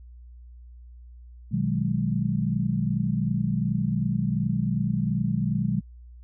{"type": "chord", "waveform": "sine", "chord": "G# minor seventh", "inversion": "first", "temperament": "equal", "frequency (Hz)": [123.47, 155.56, 185, 207.7], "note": ["B2", "D#3", "F#3", "G#3"], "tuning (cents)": [0, 0, 0, 0], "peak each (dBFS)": -28, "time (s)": [1.51, 5.81], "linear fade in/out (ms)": 20, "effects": ["added 60 Hz sine -43 dBFS peak until 6.23 s"]}